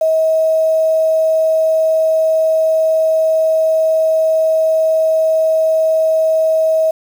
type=tone with quantisation; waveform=sine; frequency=639 Hz; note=D#5; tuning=46 cents sharp; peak=-10 dBFS; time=0.01-6.91 s; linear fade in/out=5 ms; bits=6; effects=none